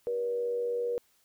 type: tone with frequency modulation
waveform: sine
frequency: 479.3 Hz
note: A#4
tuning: 48 cents sharp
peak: -28 dBFS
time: 0.07-0.98 s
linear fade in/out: 0 ms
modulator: 95.2 Hz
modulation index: 0.36
effects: white hiss -68 dBFS RMS until 1.24 s